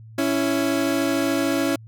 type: tone pair together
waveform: 30% pulse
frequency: 277.9 / 331.5 Hz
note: C#4 / E4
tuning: +4 / +10 cents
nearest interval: minor third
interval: 306 cents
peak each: -19 / -21 dBFS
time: 0.18-1.76 s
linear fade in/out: 5 ms
effects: added 111 Hz sine -40 dBFS peak until 1.87 s